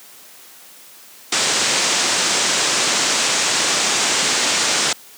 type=low-pass noise; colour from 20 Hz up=white; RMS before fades=-18 dBFS; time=1.32-4.93 s; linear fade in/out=5 ms; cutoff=8100 Hz; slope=48 dB/octave; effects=white hiss -43 dBFS RMS until 5.17 s + high-pass 200 Hz 12 dB/octave